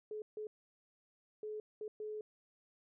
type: tone bursts at uneven times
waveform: sine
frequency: 427.1 Hz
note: G#4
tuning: 48 cents sharp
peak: -40 dBFS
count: 5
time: 0.11-0.22 / 0.37-0.47 / 1.43-1.6 / 1.81-1.88 / 2-2.21 s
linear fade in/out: 2 ms
effects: none